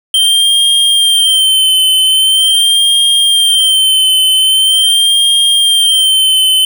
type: tone with vibrato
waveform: square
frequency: 3136 Hz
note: G7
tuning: in tune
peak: -7 dBFS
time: 0.14-6.65 s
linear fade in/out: 2 ms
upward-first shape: sine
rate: 0.43 Hz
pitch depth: 46 cents each way
effects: none